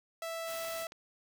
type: tone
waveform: sawtooth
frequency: 659.3 Hz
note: E5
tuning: in tune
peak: -33 dBFS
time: 0.22-0.87 s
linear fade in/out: 2 ms
type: noise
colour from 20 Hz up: white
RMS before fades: -46 dBFS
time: 0.45-0.87 s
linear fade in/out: 50 ms
type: clicks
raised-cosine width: 0.2 ms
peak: -31 dBFS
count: 3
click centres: 0.648 / 0.684 / 0.921 s
effects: none